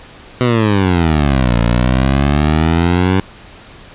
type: exponential two-way sweep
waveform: 15% pulse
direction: down then up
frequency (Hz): 126.7 to 57 to 96.1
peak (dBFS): -4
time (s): 0.41-3.2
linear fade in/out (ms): 0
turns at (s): 1.59
effects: pink hiss -38 dBFS RMS until 3.94 s + resampled to 8000 Hz